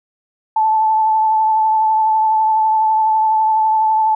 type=tone with vibrato; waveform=sine; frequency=874 Hz; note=A5; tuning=12 cents flat; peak=-11 dBFS; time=0.56-4.15 s; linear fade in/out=5 ms; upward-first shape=triangle; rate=12 Hz; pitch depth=22 cents each way; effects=none